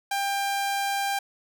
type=tone; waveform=sawtooth; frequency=795 Hz; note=G5; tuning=24 cents sharp; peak=-21 dBFS; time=0.11-1.19 s; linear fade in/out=5 ms; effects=none